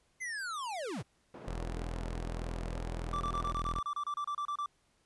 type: linear sweep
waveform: square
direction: down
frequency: 2093 to 75.5 Hz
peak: -37 dBFS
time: 0.2-1.03 s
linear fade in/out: 20 ms
type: band-pass noise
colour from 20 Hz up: white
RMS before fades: -48 dBFS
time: 1.34-3.53 s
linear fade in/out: 2 ms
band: 150 to 640 Hz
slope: 12 dB/octave
type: tone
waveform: sawtooth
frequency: 41.67 Hz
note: E1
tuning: 19 cents sharp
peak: -32 dBFS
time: 1.47-3.8 s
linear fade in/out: 10 ms
type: tone bursts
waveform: triangle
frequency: 1169 Hz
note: D6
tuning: 8 cents flat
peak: -31 dBFS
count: 15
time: 3.13-4.66 s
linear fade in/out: 2 ms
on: 74 ms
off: 30 ms
effects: pink hiss -72 dBFS RMS until 5.05 s + resampled to 24000 Hz